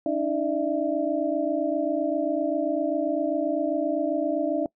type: tone cluster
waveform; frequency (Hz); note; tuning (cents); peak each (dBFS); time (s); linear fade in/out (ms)
sine; 286.6 / 314.2 / 598 / 663; D4 / D#4 / D5 / E5; -42 / +17 / +31 / +10; -28; 0.06-4.66; 2
effects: noise-tail reverb RT60 0.1 s tail -23 dB re dry